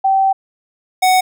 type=tone pair in turn; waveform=sine / square; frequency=774 / 742.9 Hz; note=G5 / F#5; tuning=-22 / +7 cents; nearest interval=minor second; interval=71 cents; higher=first; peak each=-10 dBFS; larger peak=neither; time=0.04-0.33 / 1.02-1.21 s; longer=first; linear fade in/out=10 ms; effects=none